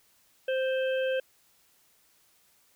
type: harmonic tone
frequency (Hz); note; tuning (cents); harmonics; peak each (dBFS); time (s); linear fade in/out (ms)
523; C5; -1; 1 / 3 / 5 / 6; -26 / -36 / -40 / -42; 0.48-1.2; 5
effects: white hiss -65 dBFS RMS until 2.75 s